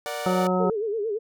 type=chord; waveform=sawtooth; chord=Bb augmented; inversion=none; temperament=equal; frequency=466.2 / 587.3 / 740 Hz; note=Bb4 / D5 / F#5; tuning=0 / 0 / 0 cents; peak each=-32 / -28 / -30 dBFS; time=0.06-0.47 s; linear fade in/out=0 ms
type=harmonic tone; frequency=183.3 Hz; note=F#3; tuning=16 cents flat; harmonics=1 / 2 / 3 / 4 / 5 / 7; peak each=-24 / -27 / -26 / -30 / -32 / -30 dBFS; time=0.26-0.7 s; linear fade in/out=2 ms
type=tone with vibrato; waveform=sine; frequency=429.2 Hz; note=A4; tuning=43 cents flat; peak=-24 dBFS; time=0.59-1.19 s; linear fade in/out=20 ms; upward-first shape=sine; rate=8.8 Hz; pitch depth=120 cents each way
effects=none